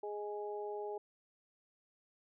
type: harmonic tone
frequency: 207.7 Hz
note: G#3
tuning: in tune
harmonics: 2 / 3 / 4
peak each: -40 / -48 / -45 dBFS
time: 0.03-0.98 s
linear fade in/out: 5 ms
effects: none